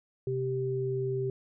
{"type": "tone pair together", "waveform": "sine", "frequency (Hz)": [129.93, 390], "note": ["C3", "G4"], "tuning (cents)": [-12, -9], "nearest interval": "octave + perfect fifth", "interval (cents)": 1903, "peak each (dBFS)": [-32, -30], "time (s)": [0.27, 1.3], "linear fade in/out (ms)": 2, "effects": []}